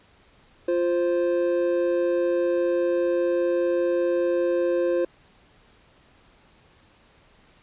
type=tone pair together; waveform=triangle; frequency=348.3 / 523.3 Hz; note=F4 / C5; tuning=-5 / 0 cents; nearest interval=perfect fifth; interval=705 cents; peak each=-21 dBFS; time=0.68-5.05 s; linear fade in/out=5 ms; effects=pink hiss -57 dBFS RMS until 7.62 s + resampled to 8000 Hz